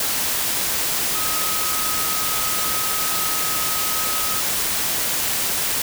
sine tone in noise, 1268 Hz, D#6, 32 cents sharp, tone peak -29 dBFS, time 1.15-4.4 s, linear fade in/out 2 ms, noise white, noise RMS -22 dBFS, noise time 0-5.82 s, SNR -10 dB, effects none

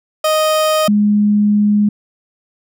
30% pulse / sine tone pair in turn, 622.3 / 207.7 Hz, D#5 / G#3, 0 / 0 cents, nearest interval octave + perfect fifth, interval 1900 cents, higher first, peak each -9 dBFS, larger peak neither, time 0.24-0.88 / 0.88-1.89 s, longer second, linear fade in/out 5 ms, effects none

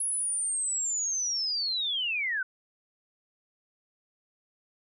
sine linear sweep, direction down, 10590 to 1461 Hz, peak -27 dBFS, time 0-2.43 s, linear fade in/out 5 ms, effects none

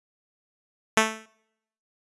5% pulse tone with exponential decay, 220 Hz, A3, in tune, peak -3 dBFS, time 0.97-1.26 s, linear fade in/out 5 ms, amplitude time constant 63 ms, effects noise-tail reverb RT60 0.8 s tail -25 dB re dry + resampled to 24000 Hz

